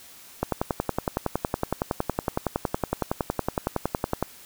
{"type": "click train", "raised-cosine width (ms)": 1, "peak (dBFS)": -9, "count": 42, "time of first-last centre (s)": [0.43, 4.226], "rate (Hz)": 10.8, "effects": ["white hiss -48 dBFS RMS until 4.45 s"]}